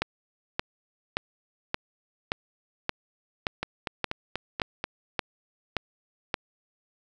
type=two click trains; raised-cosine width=0.3 ms; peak=-13 / -9 dBFS; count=6 / 12; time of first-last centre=3.63-4.841 / 0.02-6.342 s; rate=4.13 / 1.74 Hz; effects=none